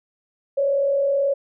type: tone with frequency modulation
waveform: sine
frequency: 557 Hz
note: C#5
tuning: 8 cents sharp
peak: -17 dBFS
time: 0.57-1.34 s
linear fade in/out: 10 ms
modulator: 39.1 Hz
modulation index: 0.44
effects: none